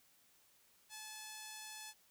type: tone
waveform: 5% pulse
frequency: 863 Hz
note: A5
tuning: 34 cents flat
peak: -36 dBFS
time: 0.89-1.94 s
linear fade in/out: 50 ms
effects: white hiss -70 dBFS RMS until 2.1 s